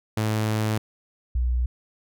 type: tone pair in turn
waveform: sawtooth / sine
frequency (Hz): 108.5 / 61.14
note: A2 / B1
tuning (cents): -24 / -17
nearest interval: minor seventh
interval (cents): 993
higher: first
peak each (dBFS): -18 / -20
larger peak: first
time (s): 0.17-0.78 / 1.35-1.66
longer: first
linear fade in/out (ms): 5
effects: none